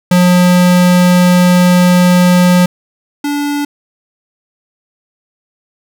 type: tone pair in turn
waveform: square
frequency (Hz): 179.1 / 289.1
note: F3 / D4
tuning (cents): +44 / -27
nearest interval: minor sixth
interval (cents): 829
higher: second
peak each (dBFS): -6 / -14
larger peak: first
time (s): 0.11-2.66 / 3.24-3.65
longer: first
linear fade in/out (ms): 5
effects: none